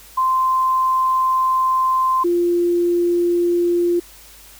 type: tone pair in turn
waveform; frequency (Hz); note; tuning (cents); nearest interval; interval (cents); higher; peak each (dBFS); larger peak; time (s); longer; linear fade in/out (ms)
sine; 1040 / 347.8; C6 / F4; -11 / -7; octave + perfect fifth; 1896; first; -14; neither; 0.17-2.24 / 2.24-4; first; 10
effects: added 50 Hz sine -49 dBFS peak until 4.59 s + white hiss -44 dBFS RMS until 4.59 s